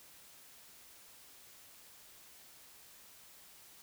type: silence
effects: white hiss -58 dBFS RMS until 3.82 s